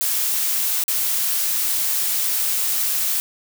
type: noise with dropouts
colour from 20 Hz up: blue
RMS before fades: -21 dBFS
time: 0.01-3.2 s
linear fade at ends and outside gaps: 0 ms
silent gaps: 0.838-0.881 s
effects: none